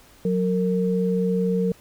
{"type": "tone pair together", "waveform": "sine", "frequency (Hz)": [183.1, 458.7], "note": ["F#3", "A#4"], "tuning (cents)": [-18, -28], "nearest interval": "octave + major third", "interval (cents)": 1590, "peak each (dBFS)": [-21, -23], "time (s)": [0.25, 1.72], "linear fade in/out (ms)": 2, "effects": ["pink hiss -52 dBFS RMS until 1.8 s"]}